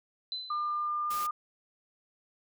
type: tone with exponential decay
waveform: sine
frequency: 4031 Hz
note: B7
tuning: 35 cents sharp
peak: -31 dBFS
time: 0.32-0.88 s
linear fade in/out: 1 ms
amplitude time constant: 120 ms
type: tone with pitch glide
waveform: sine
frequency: 1201 to 1212.2 Hz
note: D6 to D#6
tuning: +38 to -46 cents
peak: -29 dBFS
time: 0.5-1.31 s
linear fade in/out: 5 ms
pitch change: +16 cents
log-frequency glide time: 1.03-1.16 s
type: noise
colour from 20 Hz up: white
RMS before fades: -41 dBFS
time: 1.1-1.27 s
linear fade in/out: 10 ms
effects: none

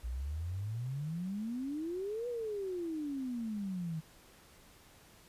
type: exponential two-way sweep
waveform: sine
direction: up then down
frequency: 56.9 to 493 to 154.7 Hz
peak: -35 dBFS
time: 0.03-4.01 s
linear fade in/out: 20 ms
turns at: 2.28 s
effects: pink hiss -60 dBFS RMS until 5.28 s + resampled to 32000 Hz

